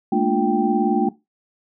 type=tone cluster; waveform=sine; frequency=213.9 / 232.6 / 297.9 / 353.6 / 783 Hz; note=A3 / A#3 / D4 / F4 / G5; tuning=-49 / -4 / +25 / +22 / -2 cents; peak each=-22 dBFS; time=0.12-1.09 s; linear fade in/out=5 ms; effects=noise-tail reverb RT60 0.2 s tail -17 dB re dry